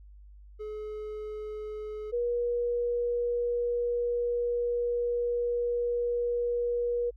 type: tone pair in turn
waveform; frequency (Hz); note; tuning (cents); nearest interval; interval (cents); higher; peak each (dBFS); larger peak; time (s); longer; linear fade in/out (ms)
triangle / sine; 426.3 / 479.9; G#4 / B4; +45 / -50; major second; 205; second; -33 / -26; second; 0.59-2.12 / 2.12-7.11; second; 20
effects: added 50 Hz sine -48 dBFS peak until 7.16 s